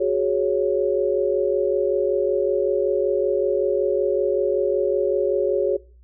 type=chord; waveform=sine; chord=F# suspended second; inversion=none; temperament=equal; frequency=370 / 415.3 / 554.4 Hz; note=F#4 / G#4 / C#5; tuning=0 / 0 / 0 cents; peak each=-22 dBFS; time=0-5.77 s; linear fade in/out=10 ms; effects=noise-tail reverb RT60 0.4 s tail -22 dB re dry + added 60 Hz sine -47 dBFS peak until 6.03 s